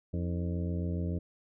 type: harmonic tone with a mistuned harmonic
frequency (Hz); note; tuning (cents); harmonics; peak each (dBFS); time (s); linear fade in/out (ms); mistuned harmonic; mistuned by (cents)
87; F2; -6; 1 / 2 / 3 / 4 / 5 / 6 / 7; -32 / -35 / -42 / -42 / -45 / -47 / -49; 0.13-1.19; 10; 4; -110
effects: none